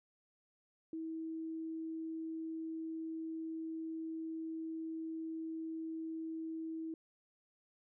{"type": "tone", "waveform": "sine", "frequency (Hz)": 322.7, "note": "E4", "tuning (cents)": -37, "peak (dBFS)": -39, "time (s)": [0.93, 6.94], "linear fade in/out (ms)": 2, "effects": []}